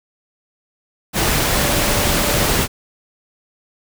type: tone in noise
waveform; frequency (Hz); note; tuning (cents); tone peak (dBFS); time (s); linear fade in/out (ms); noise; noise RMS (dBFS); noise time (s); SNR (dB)
sine; 582; D5; -16; -26; 1.53-2.48; 50; pink; -17; 1.13-2.68; -12
effects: none